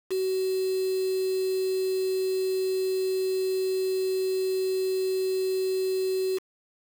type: tone with quantisation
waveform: sine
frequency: 376.5 Hz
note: F#4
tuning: 30 cents sharp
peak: -24 dBFS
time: 0.1-6.39 s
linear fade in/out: 20 ms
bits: 6
effects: none